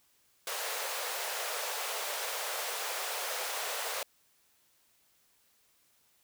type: high-pass noise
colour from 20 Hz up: pink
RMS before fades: -36 dBFS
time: 0.47-4.03 s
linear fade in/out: 2 ms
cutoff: 460 Hz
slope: 48 dB/octave
effects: white hiss -69 dBFS RMS until 6.23 s